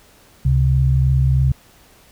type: tone pair together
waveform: sine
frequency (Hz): 69.56 / 132.6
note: C#2 / C3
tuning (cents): +7 / +23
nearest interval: major seventh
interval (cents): 1116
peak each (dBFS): -16 / -14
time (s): 0.45-1.52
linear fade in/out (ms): 5
effects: pink hiss -50 dBFS RMS until 2.11 s